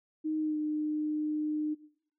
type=tone with pitch glide; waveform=sine; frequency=311.1 to 304 Hz; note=D#4 to D#4; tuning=0 to -40 cents; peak=-29 dBFS; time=0.24-1.75 s; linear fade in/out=20 ms; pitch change=-40 cents; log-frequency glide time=0.38-0.57 s; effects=noise-tail reverb RT60 0.6 s tail -17 dB re dry